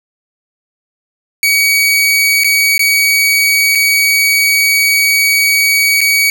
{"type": "tone with dropouts", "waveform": "sawtooth", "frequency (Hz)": 2259, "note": "C#7", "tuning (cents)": 32, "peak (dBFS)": -5, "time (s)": [1.43, 6.3], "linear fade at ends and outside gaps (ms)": 1, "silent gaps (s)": [[2.436, 2.444], [2.78, 2.793], [3.751, 3.755], [6.007, 6.013]], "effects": ["7-bit"]}